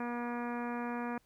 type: harmonic tone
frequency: 239.9 Hz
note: A#3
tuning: 50 cents sharp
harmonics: 1 / 2 / 3 / 4 / 5 / 6 / 7 / 8 / 9 / 10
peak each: -37 / -43 / -44 / -43 / -47 / -49 / -48 / -55 / -56 / -53 dBFS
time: 0-1.18 s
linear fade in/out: 2 ms
effects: pink hiss -71 dBFS RMS until 1.25 s